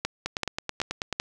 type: two click trains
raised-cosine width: 0.2 ms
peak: -9 / -11 dBFS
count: 4 / 9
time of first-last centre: 0.05-1.199 / 0.26-1.127 s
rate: 2.61 / 9.23 Hz
effects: none